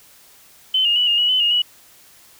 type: tone with pitch steps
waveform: sine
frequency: 3056 / 2842 / 2952 / 2836 / 2926 / 3027 / 2853 / 2934 Hz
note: G7 / F7 / F#7 / F7 / F#7 / F#7 / F7 / F#7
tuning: -45 / +30 / -5 / +26 / -20 / +39 / +36 / -15 cents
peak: -14 dBFS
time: 0.74-1.62 s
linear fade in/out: 5 ms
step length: 110 ms
effects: white hiss -49 dBFS RMS until 2.39 s